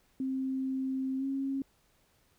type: tone with pitch glide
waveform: sine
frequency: 264 to 271.4 Hz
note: C4 to C#4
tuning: +16 to -36 cents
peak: -30 dBFS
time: 0.2-1.62 s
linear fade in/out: 2 ms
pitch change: +48 cents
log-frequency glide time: 1.18-1.24 s
effects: pink hiss -69 dBFS RMS until 2.38 s